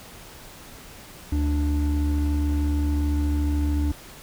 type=tone pair together; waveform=triangle; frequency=73.35 / 293.7 Hz; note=D2 / D4; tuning=-2 / 0 cents; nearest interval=2 octaves; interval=2402 cents; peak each=-19 / -25 dBFS; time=1.32-3.92 s; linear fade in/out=5 ms; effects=pink hiss -44 dBFS RMS until 4.22 s